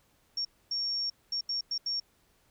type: tone bursts at uneven times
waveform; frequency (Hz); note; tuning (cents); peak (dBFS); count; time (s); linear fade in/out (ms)
sine; 5520; F8; -21; -29; 6; 0.37-0.45 / 0.71-1.1 / 1.32-1.41 / 1.49-1.61 / 1.71-1.78 / 1.86-2; 5
effects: pink hiss -68 dBFS RMS until 2.5 s